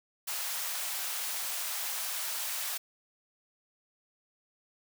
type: high-pass noise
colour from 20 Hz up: white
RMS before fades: -35 dBFS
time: 0.27-2.78 s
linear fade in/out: 10 ms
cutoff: 630 Hz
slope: 24 dB/octave
effects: none